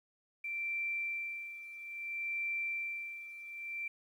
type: tone with tremolo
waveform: sine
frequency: 2349 Hz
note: D7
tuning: in tune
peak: -33 dBFS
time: 0.44-3.88 s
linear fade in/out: 5 ms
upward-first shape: sine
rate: 0.6 Hz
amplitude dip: 75%
effects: 11-bit